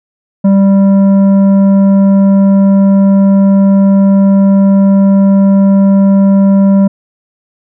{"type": "tone with tanh clipping", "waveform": "triangle", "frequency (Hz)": 196.2, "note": "G3", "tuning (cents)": 2, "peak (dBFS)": -5, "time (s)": [0.44, 6.88], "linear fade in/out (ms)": 10, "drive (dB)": 13, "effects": []}